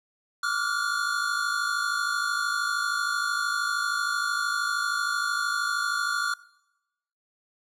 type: tone cluster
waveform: square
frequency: 1160 / 1396 / 1449 Hz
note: D6 / F6 / F#6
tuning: -22 / -1 / -37 cents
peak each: -32 / -29 / -30 dBFS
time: 0.43-6.34 s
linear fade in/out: 5 ms
effects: noise-tail reverb RT60 0.9 s tail -21 dB re dry + low-pass 10000 Hz 12 dB/octave